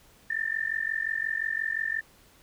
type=tone with amplitude modulation; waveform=sine; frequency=1790 Hz; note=A6; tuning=29 cents sharp; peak=-23 dBFS; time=0.3-2.01 s; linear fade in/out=5 ms; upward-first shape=sine; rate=45.7 Hz; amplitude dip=90%; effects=pink hiss -58 dBFS RMS until 2.42 s